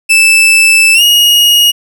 40% pulse tone with pitch glide, 2637 to 2876 Hz, E7 to F#7, 0 to -50 cents, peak -3 dBFS, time 0.09-1.72 s, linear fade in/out 20 ms, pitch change +150 cents, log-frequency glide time 0.94-1.02 s, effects none

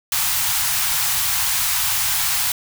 white band-stop noise, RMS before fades -20 dBFS, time 0.12-2.52 s, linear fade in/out 2 ms, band 150 to 740 Hz, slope 48 dB/octave, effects none

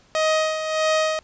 sawtooth tone with tremolo, 628 Hz, D#5, 16 cents sharp, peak -13 dBFS, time 0.15-1.19 s, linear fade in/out 0 ms, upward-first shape sine, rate 1.6 Hz, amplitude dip 60%, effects pink hiss -56 dBFS RMS until 1.23 s + resampled to 16000 Hz

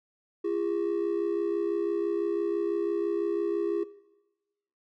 triangle ring-modulated tone, 373.4 Hz, F#4, 16 cents sharp, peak -21 dBFS, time 0.44-3.84 s, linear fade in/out 10 ms, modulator 33 Hz, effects noise-tail reverb RT60 1.0 s tail -19 dB re dry + tanh soft clip ceiling -18 dBFS

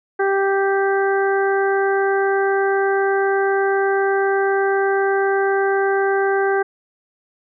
harmonic tone, 392 Hz, G4, in tune, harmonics 1 / 2 / 3 / 4 / 5, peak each -17 / -22 / -29 / -23 / -33 dBFS, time 0.19-6.63 s, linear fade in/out 10 ms, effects none

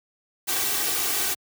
white noise with comb filter, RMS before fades -25 dBFS, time 0.47-1.35 s, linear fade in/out 20 ms, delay 2.6 ms, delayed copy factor +0.9, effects high-pass 100 Hz 12 dB/octave

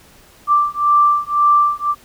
sine beating tone pair, 1174.7 / 1176.6 Hz, D6 / D6, 0 / +3 cents, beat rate 1.9 Hz, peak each -14 dBFS, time 0.47-1.95 s, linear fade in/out 50 ms, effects pink hiss -47 dBFS RMS until 2.04 s

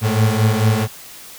35% pulse beating tone pair, 107.2 / 111.7 Hz, A2 / A2, -45 / +27 cents, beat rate 4.5 Hz, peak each -14 / -15 dBFS, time 0.01-0.88 s, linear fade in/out 50 ms, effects white hiss -38 dBFS RMS until 1.38 s

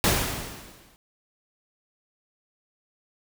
pink noise with exponential decay, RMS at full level -19 dBFS, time 0.04-0.96 s, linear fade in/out 0 ms, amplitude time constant 200 ms, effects none

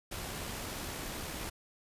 pink noise with amplitude modulation, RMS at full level -39 dBFS, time 0.11-1.5 s, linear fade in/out 10 ms, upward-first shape sine, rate 68.4 Hz, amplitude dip 25%, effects resampled to 32000 Hz

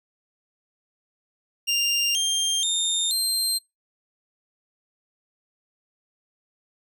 25% pulse tone with pitch steps, 2794 / 3191 / 3644 / 4162 Hz, F7 / G7 / A#7 / C8, 0 / +30 / -40 / -10 cents, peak -17 dBFS, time 1.67-3.59 s, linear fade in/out 20 ms, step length 480 ms, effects noise-tail reverb RT60 0.2 s tail -26 dB re dry

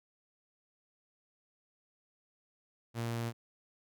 sawtooth tone, 116.54 Hz, A#2, in tune, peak -30 dBFS, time 2.94-3.33 s, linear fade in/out 50 ms, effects none

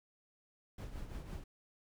brown noise with tremolo, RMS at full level -42 dBFS, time 0.78-1.44 s, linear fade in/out 5 ms, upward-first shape triangle, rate 5.9 Hz, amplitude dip 65%, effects none

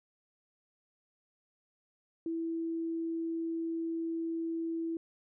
sine tone, 329.6 Hz, E4, in tune, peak -32 dBFS, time 2.26-4.97 s, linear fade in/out 2 ms, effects none

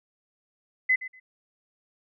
sine tone with echo, 2027 Hz, B6, 45 cents sharp, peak -18 dBFS, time 0.89-0.96 s, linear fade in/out 10 ms, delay 120 ms, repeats 2, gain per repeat -15 dB, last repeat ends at 1.2 s, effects none

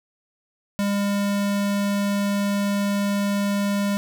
square tone, 201.6 Hz, G3, 49 cents sharp, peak -21 dBFS, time 0.79-3.97 s, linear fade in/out 0 ms, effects none

